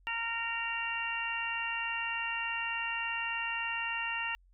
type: harmonic tone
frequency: 461.7 Hz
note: A#4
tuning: 17 cents flat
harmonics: 2 / 3 / 4 / 5 / 6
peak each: -39 / -42 / -38 / -45 / -35 dBFS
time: 0.07-4.35 s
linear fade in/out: 0 ms
effects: added 45 Hz sine -60 dBFS peak until 4.53 s